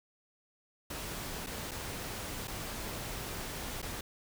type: noise with dropouts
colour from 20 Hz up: pink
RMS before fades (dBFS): -40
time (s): 0.9-4.01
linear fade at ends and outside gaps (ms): 5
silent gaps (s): 1.464-1.468 / 1.712-1.715 / 2.474-2.479 / 3.818-3.826
effects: none